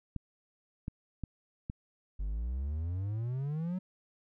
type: clicks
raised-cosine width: 5 ms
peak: -24 dBFS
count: 4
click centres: 0.163 / 0.881 / 1.237 / 1.699 s
type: exponential sweep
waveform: triangle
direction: up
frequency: 47.11 to 189 Hz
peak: -30 dBFS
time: 2.19-3.79 s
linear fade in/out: 10 ms
effects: none